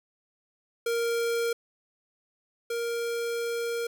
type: tone pair in turn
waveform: square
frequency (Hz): 466.2 / 467.8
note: A#4 / A#4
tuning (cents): 0 / +6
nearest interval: unison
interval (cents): 6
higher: second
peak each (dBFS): -26 / -29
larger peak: first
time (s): 0.86-1.53 / 2.7-3.87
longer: second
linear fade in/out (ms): 5
effects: none